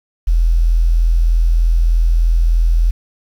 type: tone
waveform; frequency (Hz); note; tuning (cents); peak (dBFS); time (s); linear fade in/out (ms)
sine; 41.63; E1; +18; -9; 0.27-2.91; 10
effects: 7-bit